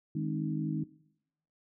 harmonic tone with a mistuned harmonic, 51.91 Hz, G#1, in tune, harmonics 3 / 4 / 5 / 6, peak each -33 / -37 / -39 / -37 dBFS, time 0.15-0.84 s, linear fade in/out 5 ms, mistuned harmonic 5, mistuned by +47 cents, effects noise-tail reverb RT60 0.8 s tail -20 dB re dry

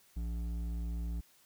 triangle tone with hard clipping, 57.4 Hz, A#1, 26 cents flat, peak -36 dBFS, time 0.16-1.21 s, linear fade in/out 10 ms, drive 13 dB, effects white hiss -65 dBFS RMS until 1.45 s

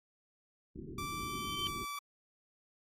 white low-pass noise, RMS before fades -45 dBFS, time 0.75-1.85 s, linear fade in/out 10 ms, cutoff 400 Hz, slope 96 dB/octave
sawtooth tone with pitch glide, 1168 to 1157.3 Hz, D6 to D6, -10 to -26 cents, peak -35 dBFS, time 0.98-1.99 s, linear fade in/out 5 ms, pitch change -16 cents, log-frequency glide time 1.17-1.71 s
sine tone with exponential growth, 3103 Hz, G7, 18 cents flat, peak -32 dBFS, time 1.02-1.67 s, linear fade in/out 0 ms, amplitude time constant 140 ms
effects AAC 48 kbps

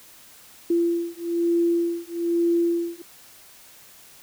sine beating tone pair, 340.1 / 341.2 Hz, F4 / F4, -46 / -40 cents, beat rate 1.1 Hz, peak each -23 dBFS, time 0.7-3.02 s, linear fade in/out 5 ms, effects white hiss -49 dBFS RMS until 4.22 s

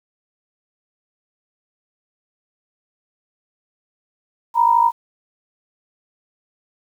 sine tone pair together, 932.3 / 984.9 Hz, A#5 / B5, 0 / -5 cents, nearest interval minor second, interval 95 cents, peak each -13 / -16 dBFS, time 4.54-4.92 s, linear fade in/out 50 ms, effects 8-bit

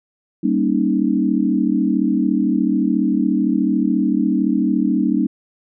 sine chord, Eb dominant seventh, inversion first, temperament equal, 196 / 233.1 / 277.2 / 311.1 Hz, G3 / Bb3 / Db4 / Eb4, 0 / 0 / 0 / 0 cents, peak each -20 dBFS, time 0.43-5.27 s, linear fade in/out 10 ms, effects none

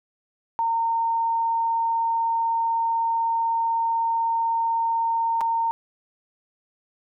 sine tone with dropouts, 916 Hz, A#5, 31 cents flat, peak -20 dBFS, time 0.59-5.71 s, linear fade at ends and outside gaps 0 ms, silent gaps 5.408-5.413 s, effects none

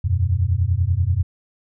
sine chord, E suspended second, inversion none, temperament just, 82.41 / 92.71 / 123.61 Hz, E2 / F#2 / B2, 0 / +4 / +2 cents, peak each -22 / -18 / -24 dBFS, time 0.04-1.23 s, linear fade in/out 10 ms, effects none

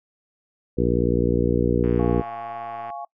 harmonic tone, 59.6 Hz, A#1, 39 cents sharp, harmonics 1 / 2 / 3 / 4 / 5 / 6 / 7 / 8, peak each -26 / -26 / -26 / -26 / -26 / -26 / -26 / -26 dBFS, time 0.77-2.22 s, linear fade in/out 20 ms
click train, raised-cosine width 0.5 ms, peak -26 dBFS, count 121, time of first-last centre 1.84-2.902 s, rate 113 Hz
sine chord, Db major, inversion first, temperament equal with one note detuned, 695.2 / 830.6 / 1108.7 Hz, F5 / Ab5 / Db6, -8 / 0 / 0 cents, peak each -33 / -35 / -38 dBFS, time 1.99-3.05 s, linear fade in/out 5 ms
effects noise-tail reverb RT60 0.1 s tail -24 dB re dry

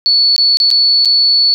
sine tone with dropouts, 4435 Hz, C#8, in tune, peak -7 dBFS, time 0.06-1.54 s, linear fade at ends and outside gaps 0 ms, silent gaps 0.363-0.38 / 0.571-0.601 / 0.704-0.712 / 1.049-1.056 s, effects none

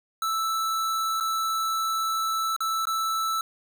square tone with dropouts, 1318.5 Hz, E6, in tune, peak -25 dBFS, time 0.22-3.41 s, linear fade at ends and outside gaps 2 ms, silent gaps 1.201-1.207 / 2.564-2.605 / 2.854-2.87 s, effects none

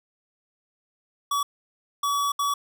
square tone bursts at uneven times, 1138 Hz, C#6, 45 cents sharp, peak -23 dBFS, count 3, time 1.31-1.43 / 2.03-2.32 / 2.39-2.54 s, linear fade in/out 5 ms, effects none

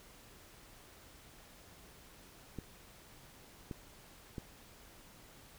clicks, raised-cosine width 3 ms, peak -28 dBFS, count 3, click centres 2.587 / 3.712 / 4.382 s, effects pink hiss -58 dBFS RMS until 5.58 s

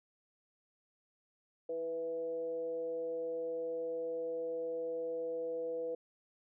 sine tone with frequency modulation, 493.9 Hz, B4, in tune, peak -35 dBFS, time 1.69-5.95 s, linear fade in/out 5 ms, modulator 167 Hz, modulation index 0.44, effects none

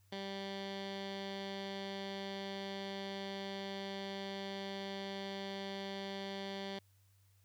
15% pulse tone with low-pass filter, 195.9 Hz, G3, 1 cent flat, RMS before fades -43 dBFS, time 0.12-6.79 s, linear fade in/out 5 ms, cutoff 3900 Hz, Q 3.3, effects added 97 Hz sine -66 dBFS peak until 7.44 s + white hiss -75 dBFS RMS until 7.44 s

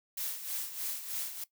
blue noise with tremolo, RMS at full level -35 dBFS, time 0.17-1.44 s, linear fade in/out 5 ms, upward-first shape sine, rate 3.2 Hz, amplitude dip 65%, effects noise-tail reverb RT60 0.1 s tail -17 dB re dry

